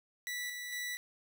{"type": "tone with tremolo", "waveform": "sawtooth", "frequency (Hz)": 1964, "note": "B6", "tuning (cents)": -10, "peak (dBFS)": -33, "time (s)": [0.27, 0.97], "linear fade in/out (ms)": 0, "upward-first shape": "square", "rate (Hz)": 2.2, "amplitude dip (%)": 35, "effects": []}